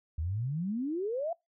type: exponential sweep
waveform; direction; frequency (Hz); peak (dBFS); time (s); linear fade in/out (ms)
sine; up; 74 to 702; -30; 0.18-1.33; 5
effects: noise-tail reverb RT60 0.2 s tail -24 dB re dry